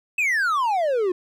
triangle exponential sweep, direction down, 2637 to 349.2 Hz, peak -17 dBFS, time 0.18-1.12 s, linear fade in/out 5 ms, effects none

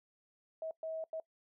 sine tone bursts at uneven times, 642 Hz, E5, 46 cents flat, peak -37 dBFS, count 3, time 0.62-0.71 / 0.83-1.04 / 1.13-1.2 s, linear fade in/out 2 ms, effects noise-tail reverb RT60 0.1 s tail -21 dB re dry

